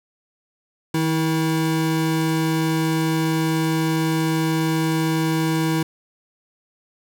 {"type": "tone pair together", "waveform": "square", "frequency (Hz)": [158.51, 323.3], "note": ["D#3", "E4"], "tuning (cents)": [32, -34], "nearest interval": "octave", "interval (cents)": 1234, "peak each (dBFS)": -22, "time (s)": [0.94, 5.83], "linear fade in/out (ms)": 5, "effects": []}